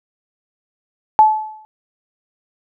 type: tone with exponential decay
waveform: sine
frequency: 864 Hz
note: A5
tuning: 32 cents flat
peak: -3 dBFS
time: 1.19-1.65 s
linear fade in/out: 0 ms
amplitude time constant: 100 ms
effects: none